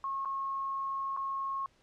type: tone with dropouts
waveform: sine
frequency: 1087 Hz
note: C#6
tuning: 34 cents flat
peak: -32 dBFS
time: 0.04-1.66 s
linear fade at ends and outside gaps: 1 ms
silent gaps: 0.249-0.256 / 1.165-1.172 s
effects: pink hiss -67 dBFS RMS until 1.82 s + low-pass 6000 Hz 12 dB/octave